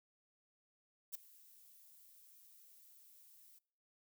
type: noise with ADSR envelope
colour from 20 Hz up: violet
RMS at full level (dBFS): -41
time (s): 1.12-3.59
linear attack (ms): 26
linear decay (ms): 11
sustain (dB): -22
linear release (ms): 10
effects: noise-tail reverb RT60 0.6 s tail -24 dB re dry